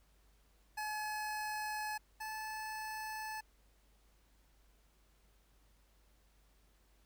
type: tone pair in turn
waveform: 25% pulse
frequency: 852 / 867.9 Hz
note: G#5 / A5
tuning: +44 / -24 cents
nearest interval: unison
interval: 32 cents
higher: second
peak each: -34 / -37 dBFS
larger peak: first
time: 0.77-1.98 / 2.2-3.41 s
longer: neither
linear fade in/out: 10 ms
effects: added 50 Hz sine -67 dBFS peak until 7.05 s + pink hiss -73 dBFS RMS until 7.05 s